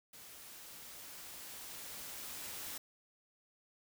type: noise with level ramp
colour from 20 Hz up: white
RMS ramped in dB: -54 to -44 dBFS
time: 0.13-2.78 s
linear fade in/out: 5 ms
effects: none